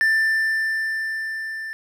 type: tone with level ramp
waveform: triangle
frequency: 1777 Hz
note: A6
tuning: 17 cents sharp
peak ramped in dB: -13 to -27 dBFS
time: 0.01-1.73 s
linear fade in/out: 0 ms
effects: none